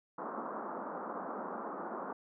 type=band-pass noise; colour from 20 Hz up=white; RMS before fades=-41 dBFS; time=0.18-2.13 s; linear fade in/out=5 ms; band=190 to 1300 Hz; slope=48 dB/octave; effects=none